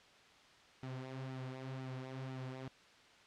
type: tone with flanger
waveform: sawtooth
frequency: 130.81 Hz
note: C3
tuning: in tune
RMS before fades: -45 dBFS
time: 0.83-2.68 s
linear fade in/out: 0 ms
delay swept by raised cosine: 1.8 to 7 ms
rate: 2 Hz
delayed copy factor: -0.6
effects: white hiss -62 dBFS RMS until 3.26 s + low-pass 4000 Hz 12 dB/octave